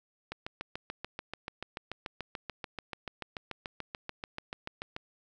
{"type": "click train", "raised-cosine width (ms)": 0.3, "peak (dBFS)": -21, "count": 33, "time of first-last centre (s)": [0.32, 4.964], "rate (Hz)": 6.89, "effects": []}